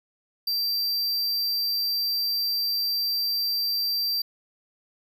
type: tone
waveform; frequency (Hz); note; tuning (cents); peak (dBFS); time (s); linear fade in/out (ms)
square; 4699; D8; 0; -24; 0.47-4.22; 5
effects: none